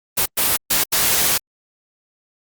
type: noise bursts at uneven times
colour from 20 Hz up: white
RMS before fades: -17 dBFS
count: 4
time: 0.17-0.26 / 0.37-0.57 / 0.7-0.84 / 0.92-1.38 s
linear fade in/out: 10 ms
effects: Opus 32 kbps